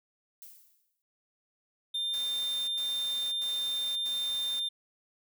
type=noise with exponential decay; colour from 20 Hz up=violet; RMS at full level=-46 dBFS; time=0.42-1.02 s; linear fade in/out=0 ms; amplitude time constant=130 ms
type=tone; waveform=triangle; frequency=3600 Hz; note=A7; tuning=39 cents sharp; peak=-28 dBFS; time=1.94-4.69 s; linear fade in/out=10 ms
type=noise bursts; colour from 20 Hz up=white; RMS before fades=-46 dBFS; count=4; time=2.13-4.6 s; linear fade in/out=10 ms; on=550 ms; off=90 ms
effects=none